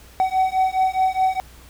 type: beating tone pair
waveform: triangle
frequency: 752 / 756.8 Hz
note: F#5 / F#5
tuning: +28 / +39 cents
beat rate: 4.8 Hz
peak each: -18 dBFS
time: 0.2-1.4 s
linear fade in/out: 0 ms
effects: added 60 Hz sine -46 dBFS peak until 1.69 s + pink hiss -48 dBFS RMS until 1.69 s